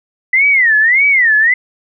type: tone with vibrato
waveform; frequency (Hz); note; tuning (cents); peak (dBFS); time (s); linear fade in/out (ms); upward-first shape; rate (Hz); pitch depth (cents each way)
sine; 1975.5; B6; 0; -7; 0.33-1.54; 5; sine; 1.7; 250
effects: none